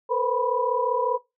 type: tone cluster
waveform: sine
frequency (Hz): 452.8 / 492.6 / 518 / 980 / 1015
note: A4 / B4 / C5 / B5 / B5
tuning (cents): +50 / -5 / -17 / -14 / +47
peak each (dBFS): -27 / -27 / -29 / -26 / -33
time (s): 0.09-1.18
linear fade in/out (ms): 20
effects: noise-tail reverb RT60 0.2 s tail -18 dB re dry